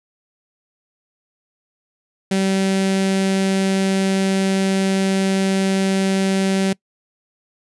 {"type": "tone with notch filter", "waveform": "sawtooth", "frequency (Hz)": 192.5, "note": "G3", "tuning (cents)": -31, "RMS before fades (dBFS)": -18, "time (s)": [2.31, 6.73], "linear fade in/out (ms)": 5, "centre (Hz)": 1100, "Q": 1.4, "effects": ["noise-tail reverb RT60 0.1 s tail -24 dB re dry", "resampled to 24000 Hz"]}